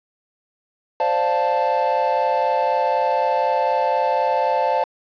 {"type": "chord", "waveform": "triangle", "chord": "D minor seventh", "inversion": "third", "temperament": "equal", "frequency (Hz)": [523.3, 587.3, 698.5, 880], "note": ["C5", "D5", "F5", "A5"], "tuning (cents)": [0, 0, 0, 0], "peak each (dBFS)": [-21, -22, -22, -18], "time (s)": [1, 4.84], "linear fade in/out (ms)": 2, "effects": ["resampled to 11025 Hz", "7-bit"]}